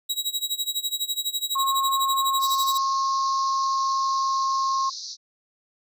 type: tone with tremolo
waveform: sawtooth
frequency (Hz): 3852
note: B7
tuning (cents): -44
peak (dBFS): -19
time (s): 0.09-2.78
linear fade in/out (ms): 10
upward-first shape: sine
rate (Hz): 12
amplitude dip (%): 90
type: tone with pitch glide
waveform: sine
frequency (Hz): 1082 to 1073.9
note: C#6 to C6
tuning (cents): -42 to +45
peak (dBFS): -21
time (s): 1.55-4.9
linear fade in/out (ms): 10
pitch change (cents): -13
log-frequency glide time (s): 1.78-4.49
type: band-pass noise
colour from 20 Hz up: pink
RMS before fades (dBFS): -36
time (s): 2.39-5.17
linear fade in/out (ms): 50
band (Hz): 4000 to 6200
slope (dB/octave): 96
effects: none